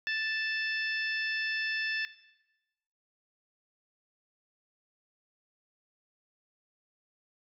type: harmonic tone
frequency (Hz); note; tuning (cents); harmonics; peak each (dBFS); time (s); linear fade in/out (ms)
880; A5; 0; 2 / 3 / 4 / 5 / 6; -31 / -36 / -40 / -47 / -42; 0.07-2.05; 0
effects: noise-tail reverb RT60 1.0 s tail -17 dB re dry

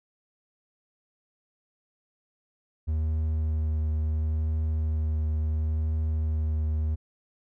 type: tone with vibrato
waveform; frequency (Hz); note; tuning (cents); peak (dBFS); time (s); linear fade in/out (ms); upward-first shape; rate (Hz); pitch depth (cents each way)
triangle; 77.9; D#2; +3; -22; 2.87-6.96; 20; triangle; 0.72; 15
effects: none

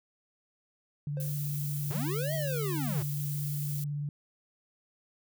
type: tone with vibrato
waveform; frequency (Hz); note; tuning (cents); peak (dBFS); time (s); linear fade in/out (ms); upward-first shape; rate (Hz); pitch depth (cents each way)
sine; 145.5; D3; -16; -31; 1.07-4.09; 2; sine; 18; 23
type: tone with exponential decay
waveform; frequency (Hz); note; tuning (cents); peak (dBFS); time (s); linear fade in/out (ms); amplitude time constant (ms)
triangle; 523.3; C5; 0; -36; 1.17-1.44; 1; 58
type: noise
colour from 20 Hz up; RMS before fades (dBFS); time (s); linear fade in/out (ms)
violet; -40; 1.2-3.84; 2
type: linear two-way sweep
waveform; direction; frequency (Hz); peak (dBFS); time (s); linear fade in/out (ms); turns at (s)
square; up then down; 103.83 to 659.3 to 103.83; -34; 1.9-3.03; 10; 2.34
effects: none

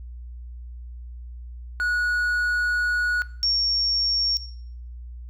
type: tone pair in turn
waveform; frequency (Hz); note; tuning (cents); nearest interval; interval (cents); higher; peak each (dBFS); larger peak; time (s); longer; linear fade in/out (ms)
triangle / sine; 1460 / 5512; F#6 / F8; -24 / -24; octave + major seventh; 2300; second; -20 / -19; second; 1.8-3.22 / 3.43-4.37; first; 0
effects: noise-tail reverb RT60 0.6 s tail -17 dB re dry + added 60 Hz sine -35 dBFS peak until 5.29 s

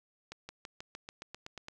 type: accelerating click train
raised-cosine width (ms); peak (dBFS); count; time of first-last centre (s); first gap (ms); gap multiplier
0.2; -26; 11; 0.32-1.684; 170; 0.95
effects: none

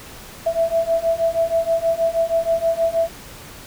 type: beating tone pair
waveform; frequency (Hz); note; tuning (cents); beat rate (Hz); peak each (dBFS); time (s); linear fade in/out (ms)
sine; 659.3 / 665.6; E5 / E5; 0 / +17; 6.3; -20 / -19; 0.46-3.09; 10
effects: pink hiss -39 dBFS RMS until 3.66 s

